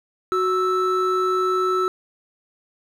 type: tone pair together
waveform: triangle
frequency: 370 / 1317.2 Hz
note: F#4 / E6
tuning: 0 / -2 cents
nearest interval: octave + minor seventh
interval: 2198 cents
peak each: -19 dBFS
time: 0.32-1.88 s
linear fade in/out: 0 ms
effects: none